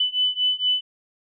sine beating tone pair, 2996 / 3000.3 Hz, F#7 / F#7, +21 / +23 cents, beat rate 4.3 Hz, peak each -23 / -22 dBFS, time 0-0.81 s, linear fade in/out 5 ms, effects none

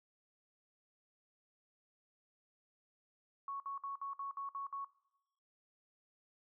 sine tone bursts, 1108.7 Hz, C#6, in tune, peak -39 dBFS, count 8, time 3.48-4.846 s, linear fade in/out 2 ms, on 120 ms, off 58 ms, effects noise-tail reverb RT60 0.9 s tail -21 dB re dry

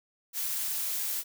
blue noise, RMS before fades -32 dBFS, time 0.33-1.24 s, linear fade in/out 50 ms, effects none

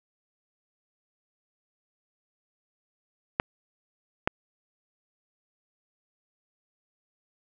clicks, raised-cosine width 0.5 ms, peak -7 dBFS, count 2, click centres 3.399 / 4.275 s, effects none

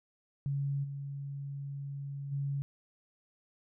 sine tone with level steps, 140 Hz, C#3, 18 cents sharp, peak -30 / -37 / -31 dBFS, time 0.46-2.62 s, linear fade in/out 0 ms, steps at 0.83 / 2.31 s, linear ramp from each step 20 ms, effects none

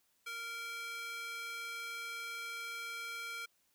square tone with high-pass filter, 463.6 Hz, A#4, 10 cents flat, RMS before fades -43 dBFS, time 0.26-3.46 s, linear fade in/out 10 ms, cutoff 1800 Hz, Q 3.2, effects white hiss -75 dBFS RMS until 3.74 s

